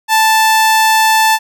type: tone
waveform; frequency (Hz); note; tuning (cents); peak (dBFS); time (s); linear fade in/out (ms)
sawtooth; 880; A5; 0; -4; 0.08-1.39; 50
effects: none